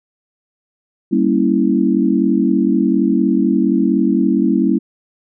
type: chord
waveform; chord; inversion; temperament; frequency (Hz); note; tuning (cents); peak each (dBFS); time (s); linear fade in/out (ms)
sine; G diminished seventh; none; equal with one note detuned; 196 / 233.1 / 277.2 / 328.5; G3 / Bb3 / Db4 / Fb4; 0 / 0 / 0 / -6; -17; 1.11-4.79; 20
effects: none